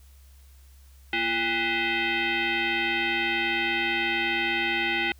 sine tone with frequency modulation, 233.1 Hz, A#3, in tune, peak -23 dBFS, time 1.13-5.12 s, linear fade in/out 2 ms, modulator 575 Hz, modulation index 5.1, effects added 67 Hz sine -49 dBFS peak until 5.19 s + white hiss -61 dBFS RMS until 5.19 s

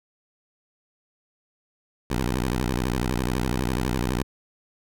10% pulse tone with vibrato, 62 Hz, B1, 7 cents sharp, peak -15 dBFS, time 2.1-4.23 s, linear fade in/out 5 ms, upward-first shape square, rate 12 Hz, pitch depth 170 cents each way, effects none

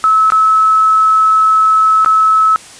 sine tone with dropouts, 1297 Hz, E6, 28 cents flat, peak -6 dBFS, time 0.04-2.56 s, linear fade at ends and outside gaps 0 ms, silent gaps 0.302-0.321 / 2.047-2.06 s, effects white hiss -35 dBFS RMS until 2.79 s + resampled to 22050 Hz

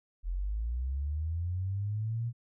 sine linear sweep, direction up, 41.04 to 120 Hz, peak -30 dBFS, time 0.23-2.33 s, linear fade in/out 50 ms, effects none

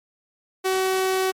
sawtooth tone, 377.4 Hz, F#4, 34 cents sharp, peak -16 dBFS, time 0.64-1.32 s, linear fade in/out 20 ms, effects MP3 64 kbps

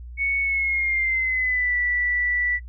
sine tone with pitch glide, 2217 to 1963.7 Hz, C#7 to B6, 0 to -10 cents, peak -20 dBFS, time 0.17-2.6 s, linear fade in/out 50 ms, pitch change -210 cents, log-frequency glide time 0.41-1.76 s, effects noise-tail reverb RT60 0.1 s tail -22 dB re dry + added 60 Hz sine -35 dBFS peak until 2.68 s

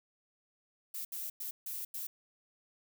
violet noise bursts at uneven times, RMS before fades -40 dBFS, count 5, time 0.94-1.05 / 1.12-1.3 / 1.4-1.51 / 1.66-1.85 / 1.94-2.07 s, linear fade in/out 5 ms, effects none

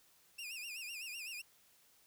sawtooth tone with vibrato, 2604 Hz, E7, 22 cents flat, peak -40 dBFS, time 0.38-1.42 s, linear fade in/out 10 ms, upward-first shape sine, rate 7.9 Hz, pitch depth 140 cents each way, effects white hiss -68 dBFS RMS until 2.06 s

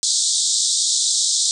white band-pass noise, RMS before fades -19 dBFS, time 0.03-1.51 s, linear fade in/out 0 ms, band 3500 to 8600 Hz, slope 96 dB/octave, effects none

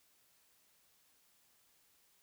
silence, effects white hiss -71 dBFS RMS until 2.22 s

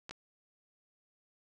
clicks, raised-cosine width 0.2 ms, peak -25 dBFS, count 2, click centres 0.094 / 0.11 s, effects 10-bit

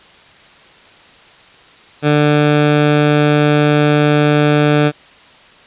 15% pulse tone, 148.4 Hz, D3, 18 cents sharp, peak -3 dBFS, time 2.02-4.92 s, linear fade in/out 50 ms, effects white hiss -43 dBFS RMS until 5.66 s + resampled to 8000 Hz

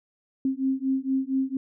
sine beating tone pair, 263.9 / 268.2 Hz, C4 / C4, +15 / +43 cents, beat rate 4.3 Hz, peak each -26 dBFS, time 0.45-1.57 s, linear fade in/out 2 ms, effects none

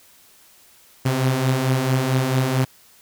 sawtooth beating tone pair, 127.2 / 131.7 Hz, C3 / C3, -48 / +12 cents, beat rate 4.5 Hz, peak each -20 / -15 dBFS, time 1.05-2.65 s, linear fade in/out 10 ms, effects white hiss -52 dBFS RMS until 3.01 s

